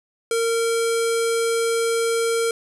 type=tone with low-pass filter; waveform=square; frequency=460 Hz; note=A#4; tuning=23 cents flat; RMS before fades=-21 dBFS; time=0.31-2.51 s; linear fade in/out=2 ms; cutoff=9400 Hz; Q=2.5; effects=8-bit